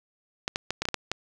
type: clicks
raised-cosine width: 0.2 ms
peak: -10 dBFS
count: 8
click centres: 0.479 / 0.559 / 0.706 / 0.82 / 0.854 / 0.887 / 0.943 / 1.116 s
effects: none